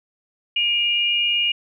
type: tone pair together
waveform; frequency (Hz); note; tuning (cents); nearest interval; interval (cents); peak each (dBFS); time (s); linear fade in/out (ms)
sine; 2403 / 2849; D7 / F7; +39 / +34; minor third; 295; -24 / -18; 0.56-1.52; 5
effects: none